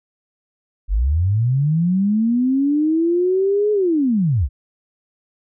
sine linear two-way sweep, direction up then down, 42.44 to 425.4 to 52.8 Hz, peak -14 dBFS, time 0.88-4.49 s, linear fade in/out 50 ms, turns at 3.72 s, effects none

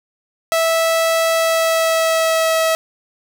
sawtooth tone with pitch glide, 655 to 647.1 Hz, E5 to E5, -11 to -32 cents, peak -10 dBFS, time 0.52-2.75 s, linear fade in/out 0 ms, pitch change -21 cents, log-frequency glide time 1.34-2.54 s, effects none

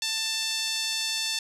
5% pulse tone with band-pass filter, 888 Hz, A5, 16 cents sharp, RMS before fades -29 dBFS, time 0.02-1.39 s, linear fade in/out 2 ms, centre 4000 Hz, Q 1.3, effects none

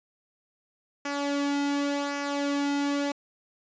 sawtooth tone with flanger, 284.5 Hz, C#4, 45 cents sharp, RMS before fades -28 dBFS, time 1.05-3.12 s, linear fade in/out 5 ms, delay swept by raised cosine 0.25 to 1.75 ms, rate 0.89 Hz, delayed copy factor -0.55, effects resampled to 16000 Hz

